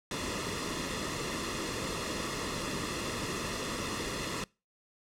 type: noise with comb filter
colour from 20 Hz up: pink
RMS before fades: -35 dBFS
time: 0.11-4.44 s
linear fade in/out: 2 ms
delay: 1.3 ms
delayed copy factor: -0.65
effects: noise-tail reverb RT60 0.3 s tail -25 dB re dry + low-pass 8000 Hz 12 dB/octave